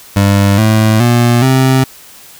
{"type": "tone with pitch steps", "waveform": "25% pulse", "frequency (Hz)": [99.7, 109.35, 119.94, 131.55], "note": ["G2", "A2", "A#2", "C3"], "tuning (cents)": [30, -10, 50, 10], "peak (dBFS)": -3, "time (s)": [0.16, 1.84], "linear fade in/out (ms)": 5, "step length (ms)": 420, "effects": ["white hiss -37 dBFS RMS until 2.39 s"]}